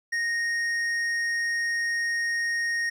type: tone with hard clipping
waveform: triangle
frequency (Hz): 1861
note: A#6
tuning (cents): -3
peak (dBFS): -26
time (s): 0.12-2.9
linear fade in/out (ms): 10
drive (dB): 11
effects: none